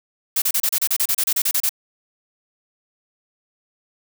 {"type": "noise bursts", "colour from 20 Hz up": "blue", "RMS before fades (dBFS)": -19, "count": 15, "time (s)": [0.36, 1.693], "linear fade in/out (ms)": 5, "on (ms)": 59, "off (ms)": 32, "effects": []}